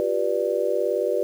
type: chord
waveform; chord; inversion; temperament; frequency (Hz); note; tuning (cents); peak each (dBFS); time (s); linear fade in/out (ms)
sine; G dominant seventh; third; just; 352.8 / 392 / 490 / 588; F4 / G4 / B4 / D5; +18 / 0 / -14 / +2; -29 / -26 / -25 / -25; 0-1.23; 0
effects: 8-bit